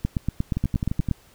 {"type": "two click trains", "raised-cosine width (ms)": 5, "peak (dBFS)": [-12, -10], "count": [7, 10], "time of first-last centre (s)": [[0.57, 1.087], [0.05, 1.113]], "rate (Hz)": [11.6, 8.47], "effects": ["pink hiss -55 dBFS RMS until 1.34 s"]}